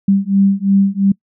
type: beating tone pair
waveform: sine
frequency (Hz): 195.2 / 198.1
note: G3 / G3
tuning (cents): -7 / +18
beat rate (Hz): 2.9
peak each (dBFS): -13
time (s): 0.08-1.12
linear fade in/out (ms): 5
effects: noise-tail reverb RT60 0.1 s tail -25 dB re dry